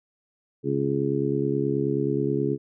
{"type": "harmonic tone", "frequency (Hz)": 69.4, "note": "C#2", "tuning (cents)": 3, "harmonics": [2, 3, 4, 5, 6], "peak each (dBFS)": [-28, -33, -28, -28, -27], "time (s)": [0.63, 2.58], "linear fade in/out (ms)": 50, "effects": []}